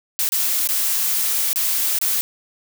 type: noise with dropouts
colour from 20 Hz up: blue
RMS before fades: -20 dBFS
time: 0.19-2.21 s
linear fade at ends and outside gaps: 0 ms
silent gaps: 0.29-0.321 / 0.674-0.689 / 1.531-1.559 / 1.987-2.014 s
effects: none

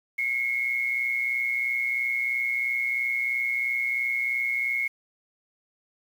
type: tone with amplitude modulation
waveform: sine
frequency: 2172 Hz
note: C#7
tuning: 36 cents flat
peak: -21 dBFS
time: 0.18-4.88 s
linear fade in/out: 10 ms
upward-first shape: sine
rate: 123 Hz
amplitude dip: 60%
effects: 8-bit

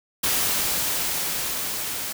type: noise with level ramp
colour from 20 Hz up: white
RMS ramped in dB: -22 to -30 dBFS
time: 0.23-2.13 s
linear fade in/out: 10 ms
effects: none

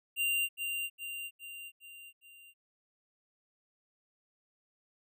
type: tone with echo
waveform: square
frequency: 2781 Hz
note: F7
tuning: 8 cents flat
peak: -29 dBFS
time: 0.16-0.49 s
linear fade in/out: 50 ms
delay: 410 ms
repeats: 5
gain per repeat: -5 dB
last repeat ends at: 2.54 s
effects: none

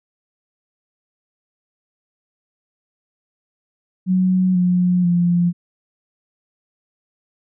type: tone with pitch steps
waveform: sine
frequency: 185 / 179.53 / 174.21 Hz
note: F#3 / F3 / F3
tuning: 0 / +48 / -4 cents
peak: -13 dBFS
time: 4.06-5.53 s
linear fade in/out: 50 ms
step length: 490 ms
effects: none

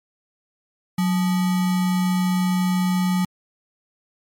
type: tone with sample-and-hold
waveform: sine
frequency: 182.9 Hz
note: F#3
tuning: 20 cents flat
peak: -17 dBFS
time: 0.98-3.25 s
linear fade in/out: 5 ms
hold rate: 1050 Hz
effects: MP3 64 kbps

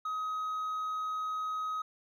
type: tone with hard clipping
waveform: sine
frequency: 1264 Hz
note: D#6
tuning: 27 cents sharp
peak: -33 dBFS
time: 0.05-1.82 s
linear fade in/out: 5 ms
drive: 2 dB
effects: none

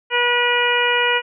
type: harmonic tone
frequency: 484.4 Hz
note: B4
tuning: 34 cents flat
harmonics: 1 / 2 / 3 / 4 / 5 / 6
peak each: -22 / -22 / -22 / -22 / -22 / -22 dBFS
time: 0.1-1.22 s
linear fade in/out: 50 ms
effects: none

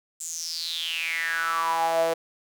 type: tone with high-pass filter sweep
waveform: sawtooth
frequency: 165 Hz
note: E3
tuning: 2 cents sharp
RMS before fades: -27 dBFS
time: 0.2-2.14 s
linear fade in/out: 10 ms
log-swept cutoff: 7700 to 540 Hz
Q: 8.4
effects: none

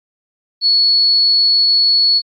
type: tone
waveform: sine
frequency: 4393 Hz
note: C#8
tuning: 16 cents flat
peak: -9 dBFS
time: 0.61-2.22 s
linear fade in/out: 50 ms
effects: AAC 64 kbps

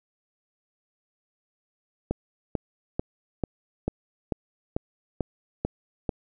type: click train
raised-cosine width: 2 ms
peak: -12 dBFS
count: 10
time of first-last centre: 2.11-6.092 s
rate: 2.26 Hz
effects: none

